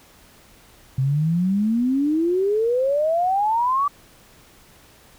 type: exponential sweep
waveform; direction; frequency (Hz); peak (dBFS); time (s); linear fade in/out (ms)
sine; up; 128.6 to 1168; -17; 0.98-3.88; 5
effects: pink hiss -51 dBFS RMS until 5.18 s